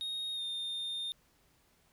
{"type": "tone with pitch glide", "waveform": "triangle", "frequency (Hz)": [3729, 3640], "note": ["A#7", "A#7"], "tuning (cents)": [0, -42], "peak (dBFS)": -34, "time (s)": [0.01, 1.12], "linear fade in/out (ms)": 0, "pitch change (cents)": -42, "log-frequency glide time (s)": [0.34, 0.42], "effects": ["pink hiss -69 dBFS RMS until 1.92 s"]}